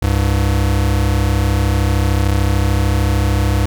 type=tone pair together; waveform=square; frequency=67 / 100.39 Hz; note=C2 / G2; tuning=+42 / +42 cents; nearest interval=perfect fifth; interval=700 cents; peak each=-16 dBFS; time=0.02-3.66 s; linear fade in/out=5 ms; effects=none